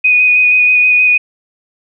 sine tone with vibrato, 2485 Hz, D#7, 3 cents flat, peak -6 dBFS, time 0.04-1.18 s, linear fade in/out 10 ms, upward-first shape square, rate 6.3 Hz, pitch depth 13 cents each way, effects none

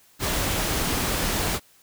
pink noise, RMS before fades -25 dBFS, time 0.19-1.6 s, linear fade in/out 50 ms, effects white hiss -57 dBFS RMS until 1.82 s

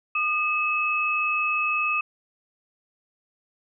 sine tone pair together, 1218 / 2581 Hz, D#6 / E7, -37 / -37 cents, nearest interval octave + minor second, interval 1300 cents, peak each -26 / -23 dBFS, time 0.15-2.01 s, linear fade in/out 5 ms, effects none

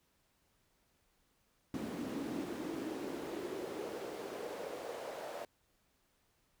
brown noise with high-pass filter sweep, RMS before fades -42 dBFS, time 1.74-5.45 s, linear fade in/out 2 ms, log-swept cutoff 240 to 590 Hz, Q 3.3, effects pink hiss -75 dBFS RMS until 6.6 s

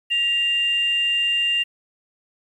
sine tone pair together, 1916 / 2794 Hz, A#6 / F7, +47 / 0 cents, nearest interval perfect fifth, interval 653 cents, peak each -29 / -17 dBFS, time 0.1-1.64 s, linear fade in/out 20 ms, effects tanh soft clip ceiling -13 dBFS + 9-bit

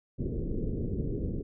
pink low-pass noise, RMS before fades -32 dBFS, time 0.18-1.43 s, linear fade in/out 20 ms, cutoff 470 Hz, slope 48 dB/octave, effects none

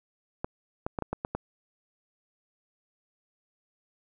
clicks, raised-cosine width 1 ms, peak -16 dBFS, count 7, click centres 0.445 / 0.865 / 0.988 / 1.023 / 1.13 / 1.249 / 1.35 s, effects none

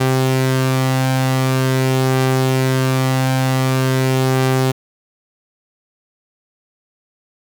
sawtooth tone pair together, 130.95 / 392.4 Hz, C3 / G4, +2 / +2 cents, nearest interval octave + perfect fifth, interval 1900 cents, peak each -10 / -21 dBFS, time 0-4.72 s, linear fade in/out 10 ms, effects none

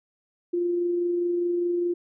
sine tone with amplitude modulation, 349.2 Hz, F4, in tune, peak -21 dBFS, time 0.53-1.94 s, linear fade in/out 10 ms, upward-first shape sine, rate 24.9 Hz, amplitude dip 25%, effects none

